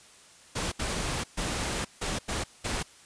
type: noise bursts at uneven times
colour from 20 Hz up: pink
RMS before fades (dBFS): -31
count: 6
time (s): 0.55-0.72 / 0.79-1.24 / 1.37-1.85 / 2.01-2.19 / 2.28-2.44 / 2.64-2.83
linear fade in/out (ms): 10
effects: white hiss -54 dBFS RMS until 3.05 s + resampled to 22050 Hz